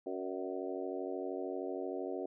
harmonic tone with a mistuned harmonic, 93 Hz, F#2, 9 cents sharp, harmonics 3 / 4 / 5 / 6 / 7 / 8, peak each -43 / -40 / -43 / -46 / -45 / -49 dBFS, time 0.06-2.26 s, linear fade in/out 5 ms, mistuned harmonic 6, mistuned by +49 cents, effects none

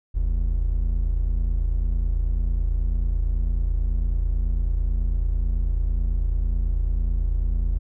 triangle tone pair together, 42.69 / 71.8 Hz, F1 / D2, -39 / -39 cents, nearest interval major sixth, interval 900 cents, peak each -18 / -26 dBFS, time 0.14-7.79 s, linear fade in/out 20 ms, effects none

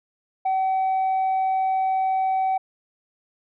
sine tone, 761 Hz, F#5, 48 cents sharp, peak -17 dBFS, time 0.45-2.58 s, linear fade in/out 10 ms, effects tanh soft clip ceiling -18 dBFS

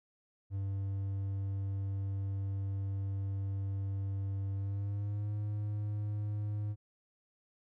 triangle tone with pitch glide, 98 to 104.43 Hz, G2 to G#2, 0 to +10 cents, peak -31 dBFS, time 0.5-6.76 s, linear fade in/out 50 ms, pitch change +110 cents, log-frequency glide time 4.56-5.32 s, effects none

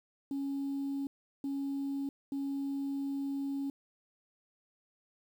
sine tone bursts at uneven times, 277.2 Hz, C#4, in tune, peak -31 dBFS, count 3, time 0.31-1.07 / 1.44-2.09 / 2.32-3.7 s, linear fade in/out 2 ms, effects tanh soft clip ceiling -30 dBFS + 10-bit

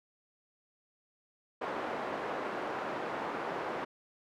pink band-pass noise, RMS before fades -37 dBFS, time 1.61-3.85 s, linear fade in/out 10 ms, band 400 to 1300 Hz, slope 12 dB/octave, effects none

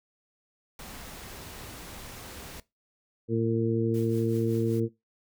pink noise, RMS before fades -43 dBFS, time 0.79-2.6 s, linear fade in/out 2 ms
harmonic tone, 113.9 Hz, A#2, 40 cents flat, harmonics 1 / 2 / 3 / 4, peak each -29 / -29 / -29 / -29 dBFS, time 3.28-4.89 s, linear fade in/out 50 ms
white noise with tremolo, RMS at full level -49 dBFS, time 3.94-4.8 s, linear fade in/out 2 ms, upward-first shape triangle, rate 5.3 Hz, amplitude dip 65%
effects noise-tail reverb RT60 0.2 s tail -19 dB re dry

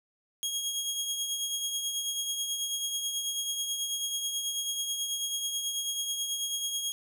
20% pulse tone with tremolo, 3281 Hz, G#7, 22 cents flat, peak -23 dBFS, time 0.43-6.92 s, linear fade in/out 0 ms, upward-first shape triangle, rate 9.2 Hz, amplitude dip 50%, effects none

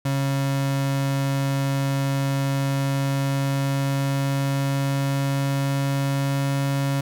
35% pulse tone with pitch glide, 137.5 to 138.54 Hz, C#3 to C#3, -14 to -1 cents, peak -19 dBFS, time 0.05-7.01 s, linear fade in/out 5 ms, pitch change +13 cents, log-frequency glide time 2.53-6.85 s, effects none

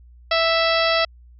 harmonic tone, 659.3 Hz, E5, in tune, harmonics 1 / 2 / 3 / 4 / 5 / 6 / 7 / 8, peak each -20 / -23 / -25 / -26 / -27 / -28 / -28 / -29 dBFS, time 0.31-1.05 s, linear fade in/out 5 ms, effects added 60 Hz sine -44 dBFS peak until 1.39 s

